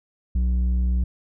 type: tone with low-pass filter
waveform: square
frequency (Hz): 61.74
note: B1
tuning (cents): 0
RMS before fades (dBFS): -21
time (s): 0.35-1.04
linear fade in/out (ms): 5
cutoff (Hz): 130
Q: 1.8
effects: none